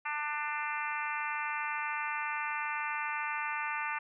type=harmonic tone; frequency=297.7 Hz; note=D4; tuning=24 cents sharp; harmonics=3 / 4 / 5 / 6 / 7 / 8 / 9; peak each=-38 / -39 / -40 / -41 / -41 / -42 / -43 dBFS; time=0.05-3.99 s; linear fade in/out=10 ms; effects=none